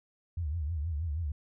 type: tone with vibrato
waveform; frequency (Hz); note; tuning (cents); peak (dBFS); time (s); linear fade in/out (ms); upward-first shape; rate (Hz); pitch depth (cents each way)
sine; 78.8; D#2; +23; -30; 0.37-1.32; 5; triangle; 6.3; 210
effects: none